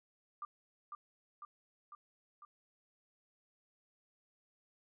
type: tone with echo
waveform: sine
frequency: 1190 Hz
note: D6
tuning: 22 cents sharp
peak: -40 dBFS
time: 0.42-0.45 s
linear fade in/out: 2 ms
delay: 500 ms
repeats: 4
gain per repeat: -3 dB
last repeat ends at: 2.45 s
effects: none